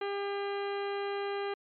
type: harmonic tone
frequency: 401.1 Hz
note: G4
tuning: 40 cents sharp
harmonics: 1 / 2 / 3 / 4 / 5 / 6 / 7 / 8 / 10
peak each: -33 / -39 / -43 / -45 / -47 / -49 / -50 / -51 / -53 dBFS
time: 0.01-1.54 s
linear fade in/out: 5 ms
effects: MP3 64 kbps